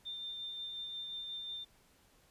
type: tone with tremolo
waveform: sine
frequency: 3595 Hz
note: A7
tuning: 36 cents sharp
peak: -39 dBFS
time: 0.05-1.65 s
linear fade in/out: 20 ms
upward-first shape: sine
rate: 5.6 Hz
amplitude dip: 25%
effects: pink hiss -67 dBFS RMS until 2.3 s + resampled to 32000 Hz